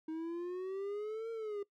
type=exponential two-way sweep; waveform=triangle; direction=up then down; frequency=314.2 to 460 to 399.1 Hz; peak=-35 dBFS; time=0.08-1.63 s; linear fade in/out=5 ms; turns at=1.31 s; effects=noise-tail reverb RT60 0.1 s tail -19 dB re dry